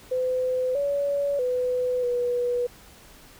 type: tone with pitch steps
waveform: sine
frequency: 509 / 567 / 500 / 487.3 Hz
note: C5 / C#5 / B4 / B4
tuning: -48 / +39 / +21 / -23 cents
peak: -22 dBFS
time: 0.11-2.67 s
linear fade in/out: 10 ms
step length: 640 ms
effects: pink hiss -50 dBFS RMS until 3.39 s